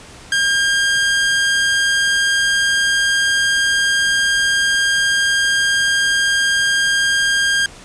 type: tone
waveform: sawtooth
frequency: 1608 Hz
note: G6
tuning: 44 cents sharp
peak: -10 dBFS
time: 0.32-7.66 s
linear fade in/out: 2 ms
effects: pink hiss -39 dBFS RMS until 7.84 s + resampled to 22050 Hz